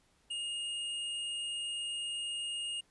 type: tone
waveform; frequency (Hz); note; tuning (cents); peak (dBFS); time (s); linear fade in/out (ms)
square; 2846; F7; +32; -36; 0.3-2.81; 10
effects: pink hiss -70 dBFS RMS until 2.9 s + resampled to 24000 Hz